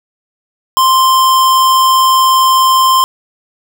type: tone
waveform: square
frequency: 1046.5 Hz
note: C6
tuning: in tune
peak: -7 dBFS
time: 0.77-3.04 s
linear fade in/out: 0 ms
effects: none